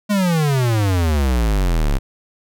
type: exponential sweep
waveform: square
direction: down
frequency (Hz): 211.9 to 32.7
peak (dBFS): -15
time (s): 0.09-1.99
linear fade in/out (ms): 20
effects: none